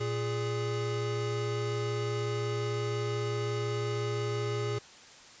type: tone pair together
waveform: square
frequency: 116.54 / 415.3 Hz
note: A#2 / G#4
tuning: 0 / 0 cents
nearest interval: octave + minor seventh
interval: 2200 cents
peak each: -33 / -34 dBFS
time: 0-4.79 s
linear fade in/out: 10 ms
effects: white hiss -52 dBFS RMS until 5.4 s + resampled to 16000 Hz